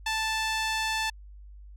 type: tone with band-pass filter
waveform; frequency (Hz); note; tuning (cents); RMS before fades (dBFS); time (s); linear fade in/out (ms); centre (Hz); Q
sawtooth; 880; A5; 0; -29; 0.06-1.1; 5; 3300; 0.61
effects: added 50 Hz sine -44 dBFS peak until 1.76 s